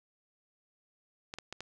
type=clicks; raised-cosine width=0.2 ms; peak=-23 dBFS; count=4; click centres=1.339 / 1.386 / 1.526 / 1.606 s; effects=none